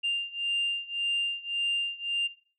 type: beating tone pair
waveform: sine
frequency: 2794 / 2795.8 Hz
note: F7 / F7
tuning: 0 / +1 cents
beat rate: 1.8 Hz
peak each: -29 / -30 dBFS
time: 0.03-2.28 s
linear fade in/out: 20 ms
effects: noise-tail reverb RT60 0.5 s tail -19 dB re dry + tanh soft clip ceiling -22 dBFS